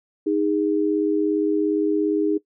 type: tone pair together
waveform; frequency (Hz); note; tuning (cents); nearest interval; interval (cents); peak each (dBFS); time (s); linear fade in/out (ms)
sine; 311.7 / 409; D#4 / G#4; +3 / -26; perfect fourth; 471; -20 / -22; 0.26-2.38; 10
effects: noise-tail reverb RT60 0.1 s tail -19 dB re dry